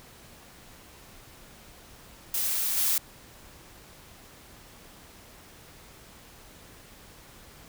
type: noise with level steps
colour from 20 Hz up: blue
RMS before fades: -28 / -25 dBFS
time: 2.34-2.98 s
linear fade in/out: 2 ms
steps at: 2.77 s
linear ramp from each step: 5 ms
effects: pink hiss -51 dBFS RMS until 7.68 s